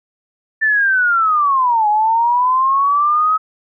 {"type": "linear two-way sweep", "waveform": "sine", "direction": "down then up", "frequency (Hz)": [1782, 830.6, 1281], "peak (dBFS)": -11, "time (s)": [0.61, 3.38], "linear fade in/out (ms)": 20, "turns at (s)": 1.88, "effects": []}